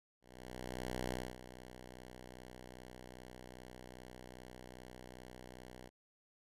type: tone with ADSR envelope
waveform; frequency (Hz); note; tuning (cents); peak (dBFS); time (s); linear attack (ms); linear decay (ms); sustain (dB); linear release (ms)
5% pulse; 62.5; B1; +21; -26; 0.21-5.9; 900; 250; -14; 31
effects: resampled to 32000 Hz